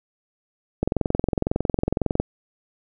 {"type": "click train", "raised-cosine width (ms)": 2, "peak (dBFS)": -7, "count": 31, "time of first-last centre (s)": [0.83, 2.2], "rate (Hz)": 21.9, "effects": []}